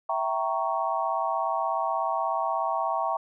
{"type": "chord", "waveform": "sine", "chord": "E diminished seventh", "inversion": "none", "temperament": "equal with one note detuned", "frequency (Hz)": [659.3, 775.9, 932.3, 1108.7], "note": ["E5", "G5", "Bb5", "Db6"], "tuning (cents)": [0, -18, 0, 0], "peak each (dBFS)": -30, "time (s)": [0.09, 3.17], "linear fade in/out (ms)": 5, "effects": []}